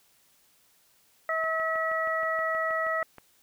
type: harmonic tone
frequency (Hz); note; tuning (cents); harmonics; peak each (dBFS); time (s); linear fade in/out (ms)
645; E5; -38; 1 / 2 / 3; -30 / -30 / -30; 1.29-3.03; 2
type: click train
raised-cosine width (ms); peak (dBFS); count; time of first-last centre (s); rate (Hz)
0.5; -29; 12; 1.44-3.183; 6.31
effects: white hiss -64 dBFS RMS until 3.42 s